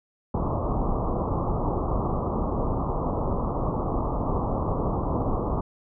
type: low-pass noise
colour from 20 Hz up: pink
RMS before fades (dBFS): -26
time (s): 0.34-5.61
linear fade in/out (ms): 5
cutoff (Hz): 1200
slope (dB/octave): 96
effects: none